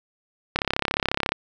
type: click train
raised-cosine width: 0.3 ms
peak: -5 dBFS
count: 27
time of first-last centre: 0.56-1.32 s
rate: 34.2 Hz
effects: none